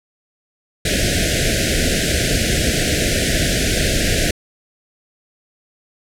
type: band-stop noise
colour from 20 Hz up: pink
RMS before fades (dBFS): -17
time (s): 0.85-4.31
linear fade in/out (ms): 5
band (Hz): 690 to 1500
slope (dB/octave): 96
effects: low-pass 10000 Hz 12 dB/octave